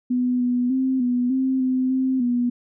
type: tone with pitch steps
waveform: sine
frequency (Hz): 248.9 / 246.2 / 262 / 246.1 / 262.7 / 257.5 / 261.2 / 243.2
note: B3 / B3 / C4 / B3 / C4 / C4 / C4 / B3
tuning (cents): +14 / -5 / +2 / -6 / +7 / -28 / -3 / -26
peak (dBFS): -18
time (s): 0.1-2.5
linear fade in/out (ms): 10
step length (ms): 300
effects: none